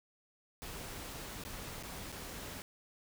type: noise with dropouts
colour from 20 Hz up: pink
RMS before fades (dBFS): -45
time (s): 0.62-2.62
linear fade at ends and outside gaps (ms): 0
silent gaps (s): 1.437-1.45 / 1.827-1.834 / 2.119-2.125
effects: none